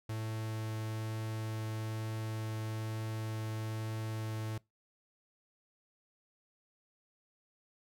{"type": "tone with vibrato", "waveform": "45% pulse", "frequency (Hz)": 110, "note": "A2", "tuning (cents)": 0, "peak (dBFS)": -36, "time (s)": [0.09, 4.58], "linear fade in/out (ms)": 5, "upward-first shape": "triangle", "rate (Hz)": 1.1, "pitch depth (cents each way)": 8, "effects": ["noise-tail reverb RT60 0.2 s tail -23 dB re dry"]}